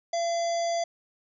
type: harmonic tone with a mistuned harmonic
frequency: 680 Hz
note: F5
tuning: 46 cents flat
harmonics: 1 / 3 / 5 / 7 / 9 / 10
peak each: -25 / -41 / -43 / -40 / -40 / -46 dBFS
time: 0.13-0.84 s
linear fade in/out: 5 ms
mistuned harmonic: 10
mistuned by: +36 cents
effects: none